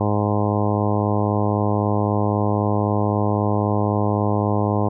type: harmonic tone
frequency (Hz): 103.83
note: G#2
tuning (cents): 0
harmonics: 1 / 2 / 3 / 4 / 5 / 6 / 7 / 8 / 9 / 10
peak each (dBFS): -21 / -24 / -26 / -27 / -28 / -29 / -29 / -30 / -31 / -31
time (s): 0-4.89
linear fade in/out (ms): 10
effects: none